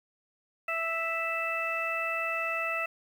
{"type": "harmonic tone", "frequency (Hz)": 659.3, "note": "E5", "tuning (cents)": 0, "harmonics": [1, 2, 3, 4], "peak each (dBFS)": [-36, -34, -36, -32], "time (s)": [0.68, 2.86], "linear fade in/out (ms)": 5, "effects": ["9-bit"]}